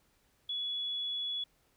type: tone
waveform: sine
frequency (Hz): 3393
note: G#7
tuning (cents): +36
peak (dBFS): -33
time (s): 0.49-1.44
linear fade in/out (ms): 5
effects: pink hiss -71 dBFS RMS until 1.76 s